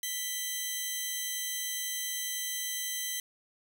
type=tone pair together; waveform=10% pulse; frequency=1979 / 3141 Hz; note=B6 / G7; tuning=+3 / +3 cents; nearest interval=minor sixth; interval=800 cents; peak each=-27 dBFS; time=0.03-3.2 s; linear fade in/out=2 ms; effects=none